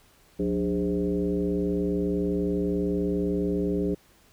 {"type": "tone with frequency modulation", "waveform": "sine", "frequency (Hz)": 293.7, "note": "D4", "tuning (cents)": 0, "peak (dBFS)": -23, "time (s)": [0.39, 3.95], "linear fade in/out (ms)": 10, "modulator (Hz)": 112, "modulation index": 1.5, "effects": ["pink hiss -59 dBFS RMS until 4.32 s"]}